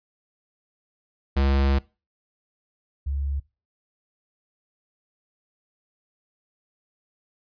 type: tone pair in turn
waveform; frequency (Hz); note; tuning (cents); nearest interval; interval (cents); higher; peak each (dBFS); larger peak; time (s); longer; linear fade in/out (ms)
square / sine; 68.5 / 69.86; C#2 / C#2; -20 / +14; unison; 34; second; -19 / -24; first; 1.36-1.79 / 3.06-3.4; first; 10
effects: noise-tail reverb RT60 0.3 s tail -22 dB re dry + resampled to 11025 Hz